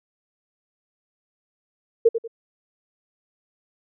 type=tone with echo; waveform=sine; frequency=458.1 Hz; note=A#4; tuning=30 cents flat; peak=-10 dBFS; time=2.05-2.09 s; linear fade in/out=10 ms; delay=94 ms; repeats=2; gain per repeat=-10 dB; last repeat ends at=2.278 s; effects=none